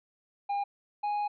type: tone pair in turn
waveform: triangle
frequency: 807 / 828.3 Hz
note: G#5 / G#5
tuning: -50 / -5 cents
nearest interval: unison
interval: 45 cents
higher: second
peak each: -26 dBFS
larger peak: neither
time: 0.49-0.64 / 1.03-1.28 s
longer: second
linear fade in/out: 10 ms
effects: resampled to 11025 Hz